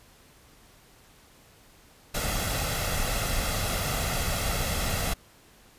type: noise with comb filter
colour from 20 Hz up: pink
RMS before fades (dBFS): -28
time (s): 2.14-5.14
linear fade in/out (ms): 10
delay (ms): 1.5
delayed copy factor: +0.55
effects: pink hiss -56 dBFS RMS until 5.78 s + resampled to 32000 Hz